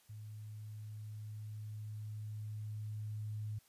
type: tone with level ramp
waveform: sine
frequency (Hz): 106.8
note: G#2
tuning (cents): +49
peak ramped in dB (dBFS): -46 to -38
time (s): 0.09-3.59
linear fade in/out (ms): 10
effects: white hiss -69 dBFS RMS until 3.68 s + resampled to 32000 Hz